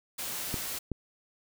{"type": "noise", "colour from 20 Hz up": "white", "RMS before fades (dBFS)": -36, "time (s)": [0.18, 0.79], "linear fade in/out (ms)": 10}
{"type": "clicks", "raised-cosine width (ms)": 3, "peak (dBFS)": -19, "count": 2, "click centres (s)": [0.542, 0.917]}
{"effects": []}